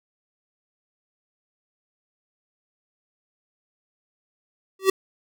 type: tone with exponential growth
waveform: square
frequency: 383.7 Hz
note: G4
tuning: 37 cents flat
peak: -12 dBFS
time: 4.79-4.9 s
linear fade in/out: 5 ms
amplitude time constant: 22 ms
effects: none